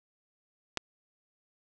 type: clicks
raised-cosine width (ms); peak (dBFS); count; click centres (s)
0.2; -12 / -29; 2; 0.773 / 0.776
effects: none